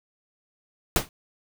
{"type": "noise with exponential decay", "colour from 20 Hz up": "pink", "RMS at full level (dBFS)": -17, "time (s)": [0.96, 1.09], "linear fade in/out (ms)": 1, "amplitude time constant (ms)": 27, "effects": []}